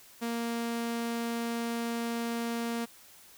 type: tone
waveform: sawtooth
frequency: 233.1 Hz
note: A#3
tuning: in tune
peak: -27 dBFS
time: 0.21-2.86 s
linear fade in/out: 20 ms
effects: white hiss -55 dBFS RMS until 3.37 s